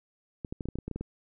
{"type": "clicks", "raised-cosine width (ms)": 3, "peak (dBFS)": -22, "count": 11, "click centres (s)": [0.448, 0.525, 0.608, 0.656, 0.687, 0.756, 0.787, 0.88, 0.913, 0.96, 1.01], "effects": []}